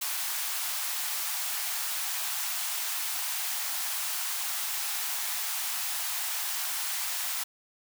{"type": "high-pass noise", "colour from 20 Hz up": "white", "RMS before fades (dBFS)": -32, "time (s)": [0.01, 7.44], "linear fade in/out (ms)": 10, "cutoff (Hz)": 690, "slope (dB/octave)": 48, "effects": []}